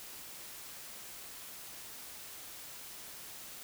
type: silence
effects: white hiss -48 dBFS RMS until 3.63 s